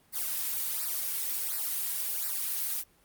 blue noise with flanger, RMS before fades -32 dBFS, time 0.12-2.84 s, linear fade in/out 50 ms, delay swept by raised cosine 0.3 to 3.4 ms, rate 1.4 Hz, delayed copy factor -1, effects pink hiss -64 dBFS RMS until 3.04 s + Opus 32 kbps

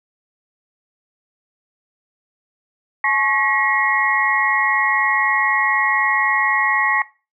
sine tone cluster, 853 / 1096 / 1908 / 2152 Hz, G#5 / C#6 / A#6 / C7, +46 / -20 / +40 / +48 cents, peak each -23 / -22 / -18 / -23 dBFS, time 3.04-7.02 s, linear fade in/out 2 ms, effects noise-tail reverb RT60 0.3 s tail -18 dB re dry

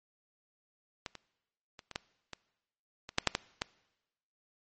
clicks, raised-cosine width 0.2 ms, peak -20 / -27 / -29 / -26 / -16 / -23 / -24 / -8 / -6 / -11 / -13 dBFS, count 11, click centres 1.062 / 1.153 / 1.792 / 1.913 / 1.959 / 2.333 / 3.091 / 3.184 / 3.273 / 3.351 / 3.619 s, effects noise-tail reverb RT60 1.0 s tail -22 dB re dry + MP3 32 kbps

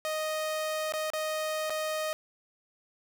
sawtooth tone with dropouts, 622.3 Hz, D#5, in tune, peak -26 dBFS, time 0.05-2.13 s, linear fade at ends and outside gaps 0 ms, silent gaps 0.922-0.937 / 1.102-1.135 / 1.697-1.704 s, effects none

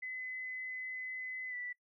sine tone with pitch glide, 2024 to 1969.8 Hz, B6 to B6, +42 to -5 cents, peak -39 dBFS, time 0.02-1.73 s, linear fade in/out 10 ms, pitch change -47 cents, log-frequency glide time 1.49-1.55 s, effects noise-tail reverb RT60 0.1 s tail -22 dB re dry

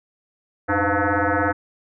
sine tone with frequency modulation, 493.9 Hz, B4, in tune, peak -17 dBFS, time 0.68-1.53 s, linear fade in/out 20 ms, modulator 201 Hz, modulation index 6.1, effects none

